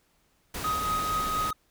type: noise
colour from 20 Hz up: pink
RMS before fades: -35 dBFS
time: 0.54-1.51 s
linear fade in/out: 5 ms
type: tone with tremolo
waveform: triangle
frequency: 1256 Hz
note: D#6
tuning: 16 cents sharp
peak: -23 dBFS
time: 0.64-1.53 s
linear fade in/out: 5 ms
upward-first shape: triangle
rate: 4.3 Hz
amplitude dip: 40%
effects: pink hiss -68 dBFS RMS until 1.7 s